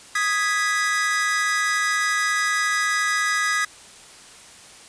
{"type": "chord", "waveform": "45% pulse", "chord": "G# minor", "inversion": "second", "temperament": "equal", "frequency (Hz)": [1244.5, 1661.2, 1975.5], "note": ["D#6", "G#6", "B6"], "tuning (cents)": [0, 0, 0], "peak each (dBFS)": [-25, -24, -24], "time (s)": [0.15, 3.65], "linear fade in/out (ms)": 5, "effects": ["white hiss -45 dBFS RMS until 4.88 s", "resampled to 22050 Hz"]}